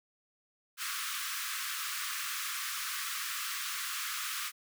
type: high-pass noise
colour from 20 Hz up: pink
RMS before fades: -37 dBFS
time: 0.77-4.52 s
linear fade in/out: 50 ms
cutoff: 1100 Hz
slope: 96 dB/octave
effects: none